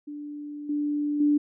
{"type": "tone with level steps", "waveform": "sine", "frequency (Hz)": 293.7, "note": "D4", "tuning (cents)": 0, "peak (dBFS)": [-34, -24, -18], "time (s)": [0.07, 1.38], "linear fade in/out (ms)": 10, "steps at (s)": [0.69, 1.2], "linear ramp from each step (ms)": 5, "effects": []}